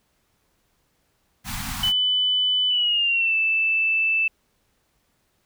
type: band-stop noise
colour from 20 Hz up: pink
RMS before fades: -30 dBFS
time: 1.44-1.93 s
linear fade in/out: 50 ms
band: 270 to 710 Hz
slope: 96 dB/octave
type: tone with pitch glide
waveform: sine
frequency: 3000 to 2642 Hz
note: F#7 to E7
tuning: +23 to +3 cents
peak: -18 dBFS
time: 1.83-4.28 s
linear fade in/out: 5 ms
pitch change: -220 cents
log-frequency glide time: 2.69-3.35 s
effects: pink hiss -68 dBFS RMS until 5.45 s